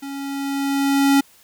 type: tone with level ramp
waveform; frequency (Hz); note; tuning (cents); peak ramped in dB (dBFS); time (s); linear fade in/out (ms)
square; 277.4; C#4; +1; -30 to -12; 0.02-1.21; 10
effects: white hiss -52 dBFS RMS until 1.43 s